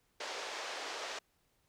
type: band-pass noise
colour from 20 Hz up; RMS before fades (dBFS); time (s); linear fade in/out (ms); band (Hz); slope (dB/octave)
pink; -42; 0.2-1.19; 5; 450 to 6300; 24
effects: pink hiss -75 dBFS RMS until 1.68 s